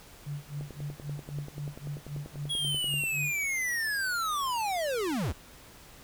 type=tone with tremolo; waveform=sine; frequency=144.9 Hz; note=D3; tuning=23 cents flat; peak=-32 dBFS; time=0.26-3.38 s; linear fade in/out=10 ms; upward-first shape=sine; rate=3.8 Hz; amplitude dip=100%
type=click train; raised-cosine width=2 ms; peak=-29 dBFS; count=26; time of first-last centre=0.61-3.037 s; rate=10.3 Hz
type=linear sweep; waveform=square; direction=down; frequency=3344 to 52.2 Hz; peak=-29 dBFS; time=2.49-5.33 s; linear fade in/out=20 ms
effects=pink hiss -52 dBFS RMS until 6.03 s